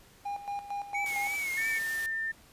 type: tone with tremolo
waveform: triangle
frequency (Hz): 809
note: G#5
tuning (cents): -46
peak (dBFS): -30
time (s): 0.25-1.36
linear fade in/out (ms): 10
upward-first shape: square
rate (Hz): 4.4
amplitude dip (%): 70
type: tone with vibrato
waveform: triangle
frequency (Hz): 2219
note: C#7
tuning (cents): +1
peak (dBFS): -29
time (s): 0.94-1.79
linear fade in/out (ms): 10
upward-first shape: triangle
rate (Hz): 3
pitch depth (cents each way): 80
type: noise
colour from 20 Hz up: white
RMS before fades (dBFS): -42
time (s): 1.06-2.06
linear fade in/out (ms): 0
type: tone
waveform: sine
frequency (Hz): 1797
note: A6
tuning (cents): +36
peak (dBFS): -30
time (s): 1.57-2.32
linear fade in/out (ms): 10
effects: pink hiss -58 dBFS RMS until 2.52 s + resampled to 32000 Hz